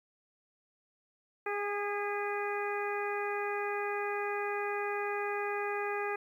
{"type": "harmonic tone with a mistuned harmonic", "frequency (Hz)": 409.9, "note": "G#4", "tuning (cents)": -23, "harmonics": [1, 2, 3, 4, 5, 6], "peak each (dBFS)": [-35, -38, -40, -41, -42, -43], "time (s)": [1.46, 6.16], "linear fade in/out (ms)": 5, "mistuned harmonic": 5, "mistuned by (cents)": -31, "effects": ["11-bit"]}